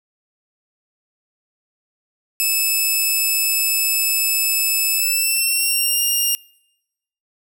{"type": "tone with pitch glide", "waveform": "5% pulse", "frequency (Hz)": [2606, 2809], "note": ["E7", "F7"], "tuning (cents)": [-20, 9], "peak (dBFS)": -8, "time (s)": [2.4, 6.35], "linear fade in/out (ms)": 0, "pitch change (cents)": 129, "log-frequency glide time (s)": [4.92, 6.02], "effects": ["noise-tail reverb RT60 0.9 s tail -25 dB re dry"]}